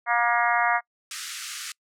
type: harmonic tone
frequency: 237.4 Hz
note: A#3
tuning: 32 cents sharp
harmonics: 3 / 4 / 5 / 6 / 7 / 8 / 9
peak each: -25 / -26 / -27 / -28 / -28 / -29 / -30 dBFS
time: 0.06-0.81 s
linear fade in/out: 50 ms
type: high-pass noise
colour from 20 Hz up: white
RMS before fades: -31 dBFS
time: 1.11-1.72 s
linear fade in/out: 2 ms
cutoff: 1200 Hz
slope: 96 dB/octave
effects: noise-tail reverb RT60 0.1 s tail -26 dB re dry + low-pass 8000 Hz 12 dB/octave